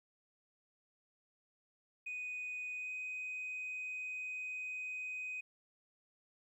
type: tone with pitch glide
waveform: sine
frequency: 2489 to 2506 Hz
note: D#7 to D#7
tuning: 0 to +12 cents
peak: -38 dBFS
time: 2.06-5.41 s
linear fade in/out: 10 ms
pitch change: +12 cents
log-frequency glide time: 2.75-2.91 s
effects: tanh soft clip ceiling -37 dBFS + 13-bit